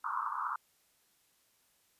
pink band-pass noise, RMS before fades -36 dBFS, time 0.04-0.56 s, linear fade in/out 5 ms, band 920 to 1400 Hz, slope 96 dB/octave, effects white hiss -71 dBFS RMS until 1.99 s + resampled to 32000 Hz

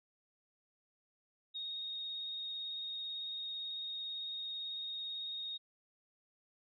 sine tone with vibrato, 3729 Hz, A#7, in tune, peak -39 dBFS, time 1.54-5.58 s, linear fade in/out 20 ms, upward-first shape square, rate 18 Hz, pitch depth 12 cents each way, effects none

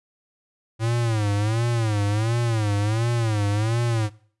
square tone with vibrato, 110 Hz, A2, in tune, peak -21 dBFS, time 0.79-4.1 s, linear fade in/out 50 ms, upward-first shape sine, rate 1.4 Hz, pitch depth 140 cents each way, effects noise-tail reverb RT60 0.5 s tail -21 dB re dry + resampled to 24000 Hz

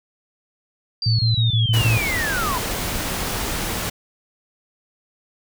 sine linear sweep, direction down, 4741 to 954 Hz, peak -22 dBFS, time 1.02-2.58 s, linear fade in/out 2 ms
sine tone bursts, 112.9 Hz, A2, 45 cents sharp, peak -15 dBFS, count 6, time 1.06-1.975 s, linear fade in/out 5 ms, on 130 ms, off 27 ms
pink noise, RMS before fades -25 dBFS, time 1.73-3.9 s, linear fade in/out 10 ms
effects none

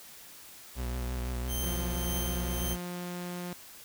40% pulse tone with vibrato, 61.74 Hz, B1, in tune, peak -31 dBFS, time 0.75-2.78 s, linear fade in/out 50 ms, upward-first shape triangle, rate 5.9 Hz, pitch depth 56 cents each way
5% pulse tone with tremolo, 3136 Hz, G7, in tune, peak -25 dBFS, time 1.47-2.77 s, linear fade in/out 50 ms, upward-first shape triangle, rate 1.8 Hz, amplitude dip 65%
sawtooth tone with pitch glide, 174.61 to 177.25 Hz, F3 to F3, 0 to +26 cents, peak -32 dBFS, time 1.63-3.53 s, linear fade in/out 0 ms, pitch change +26 cents, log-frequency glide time 1.75-2.85 s
effects white hiss -50 dBFS RMS until 3.84 s

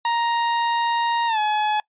40% pulse tone with pitch glide, 936 to 848.5 Hz, A#5 to G#5, +7 to +37 cents, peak -18 dBFS, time 0.05-1.8 s, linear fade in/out 2 ms, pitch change -170 cents, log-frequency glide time 1.27-1.39 s, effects noise-tail reverb RT60 0.1 s tail -24 dB re dry + resampled to 8000 Hz

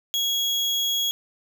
35% pulse tone, 3322 Hz, G#7, in tune, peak -20 dBFS, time 0.14-1.11 s, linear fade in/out 0 ms, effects none

